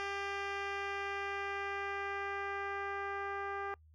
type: tone with low-pass filter sweep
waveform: 10% pulse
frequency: 398 Hz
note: G4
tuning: 26 cents sharp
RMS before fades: -39 dBFS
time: 0-3.74 s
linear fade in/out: 0 ms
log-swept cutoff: 3800 to 1400 Hz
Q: 1.1
effects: noise-tail reverb RT60 0.1 s tail -25 dB re dry + added 78 Hz sine -59 dBFS peak until 3.94 s